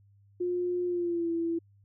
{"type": "tone with pitch glide", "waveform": "sine", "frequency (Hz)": [356, 334.1], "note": ["F4", "E4"], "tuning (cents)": [33, 23], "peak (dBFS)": -27, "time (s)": [0.4, 1.59], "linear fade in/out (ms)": 10, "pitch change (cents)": -110, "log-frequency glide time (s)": [0.86, 1.31], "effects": ["added 100 Hz sine -58 dBFS peak until 1.84 s"]}